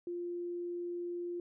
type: tone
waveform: sine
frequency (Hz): 349.2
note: F4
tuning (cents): 0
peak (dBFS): -36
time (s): 0.07-1.4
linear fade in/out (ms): 2
effects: none